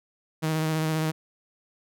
sawtooth tone with vibrato, 157.7 Hz, D#3, 24 cents sharp, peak -20 dBFS, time 0.42-1.12 s, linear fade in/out 20 ms, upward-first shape square, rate 15 Hz, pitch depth 16 cents each way, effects none

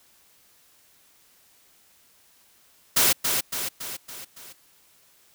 white noise with echo, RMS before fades -19 dBFS, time 2.96-3.13 s, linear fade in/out 10 ms, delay 280 ms, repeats 5, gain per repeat -5 dB, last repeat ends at 4.53 s, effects white hiss -59 dBFS RMS until 5.34 s

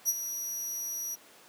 sawtooth tone with ADSR envelope, 5800 Hz, F#8, 35 cents flat, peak -20 dBFS, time 0.05-1.16 s, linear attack 39 ms, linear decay 37 ms, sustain -11 dB, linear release 23 ms, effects pink hiss -55 dBFS RMS until 1.48 s + high-pass 300 Hz 12 dB/octave

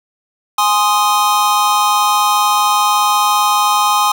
square chord, Ab major, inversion none, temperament equal, 830.6 / 1046.5 / 1244.5 Hz, Ab5 / C6 / Eb6, 0 / 0 / 0 cents, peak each -16 dBFS, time 0.58-4.12 s, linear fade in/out 5 ms, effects none

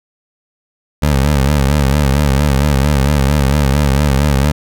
20% pulse tone with vibrato, 70.6 Hz, C#2, 32 cents sharp, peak -5 dBFS, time 1.02-4.52 s, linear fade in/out 10 ms, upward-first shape sine, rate 4.4 Hz, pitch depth 110 cents each way, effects none

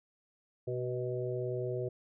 harmonic tone with a mistuned harmonic, 125.2 Hz, B2, 24 cents sharp, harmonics 1 / 3 / 4 / 5, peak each -37 / -36 / -39 / -42 dBFS, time 0.67-1.89 s, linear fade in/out 10 ms, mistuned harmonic 4, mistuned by -27 cents, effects none

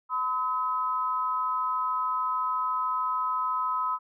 sine tone pair together, 1012.7 / 1279 Hz, B5 / D#6, +43 / +47 cents, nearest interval major third, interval 404 cents, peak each -28 dBFS, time 0.09-3.99 s, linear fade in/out 50 ms, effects none

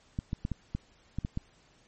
clicks, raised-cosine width 5 ms, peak -19 dBFS, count 8, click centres 0.189 / 0.331 / 0.451 / 0.517 / 0.75 / 1.186 / 1.249 / 1.374 s, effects pink hiss -63 dBFS RMS until 1.87 s + MP3 32 kbps

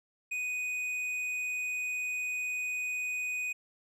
sine tone with tanh clipping, 2489 Hz, D#7, in tune, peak -33 dBFS, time 0.31-3.53 s, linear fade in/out 10 ms, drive 8 dB, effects none

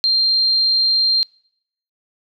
sine tone, 4179 Hz, C8, 3 cents flat, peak -13 dBFS, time 0.04-1.23 s, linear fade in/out 0 ms, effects noise-tail reverb RT60 0.7 s tail -26 dB re dry

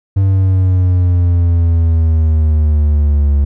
triangle exponential sweep, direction down, 97.6 to 70.4 Hz, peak -6 dBFS, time 0.16-3.45 s, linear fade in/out 10 ms, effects none

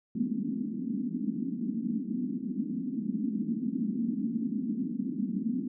white band-pass noise, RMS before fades -32 dBFS, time 0.15-5.68 s, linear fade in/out 5 ms, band 200 to 260 Hz, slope 48 dB/octave, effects none

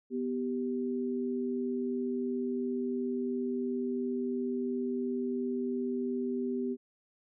sine tone pair together, 247.8 / 390.7 Hz, B3 / G4, +6 / -6 cents, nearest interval minor sixth, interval 788 cents, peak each -32 / -34 dBFS, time 0.1-6.77 s, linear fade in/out 50 ms, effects none

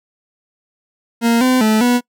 40% pulse tone with pitch steps, 232.5 / 255.6 / 217.2 / 244.4 Hz, A#3 / C4 / A3 / B3, -4 / -40 / -22 / -18 cents, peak -10 dBFS, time 1.21-2.01 s, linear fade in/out 50 ms, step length 200 ms, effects noise-tail reverb RT60 0.1 s tail -24 dB re dry

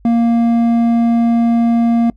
sine tone with hard clipping, 233.1 Hz, A#3, in tune, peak -11 dBFS, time 0.05-2.1 s, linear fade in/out 2 ms, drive 6 dB, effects noise-tail reverb RT60 0.1 s tail -23 dB re dry + added 50 Hz sine -43 dBFS peak until 2.16 s

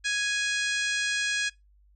harmonic tone, 830.6 Hz, G#5, in tune, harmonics 2 / 3 / 4 / 5 / 6 / 7 / 8 / 9 / 10, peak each -28 / -32 / -34 / -36 / -38 / -39 / -40 / -41 / -42 dBFS, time 0.04-1.5 s, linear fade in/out 20 ms, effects noise-tail reverb RT60 0.2 s tail -23 dB re dry + added 50 Hz sine -57 dBFS peak until 1.95 s

